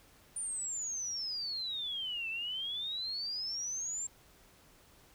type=exponential two-way sweep; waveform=sine; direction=down then up; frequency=9360 to 2623 to 7480 Hz; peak=-35 dBFS; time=0.36-4.07 s; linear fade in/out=5 ms; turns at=2.29 s; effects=pink hiss -62 dBFS RMS until 5.14 s